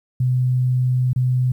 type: tone with dropouts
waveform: sine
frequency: 126.7 Hz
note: B2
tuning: 45 cents sharp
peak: -15 dBFS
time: 0.2-1.52 s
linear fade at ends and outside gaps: 5 ms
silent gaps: 1.132-1.16 s
effects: 9-bit